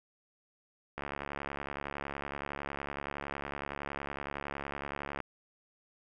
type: click train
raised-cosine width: 0.5 ms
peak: -22 dBFS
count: 300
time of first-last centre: 0.98-5.203 s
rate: 70.8 Hz
effects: none